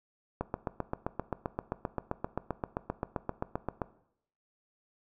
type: click train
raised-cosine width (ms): 1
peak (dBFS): -17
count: 27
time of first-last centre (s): 0.41-3.818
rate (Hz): 7.63
effects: noise-tail reverb RT60 0.7 s tail -17 dB re dry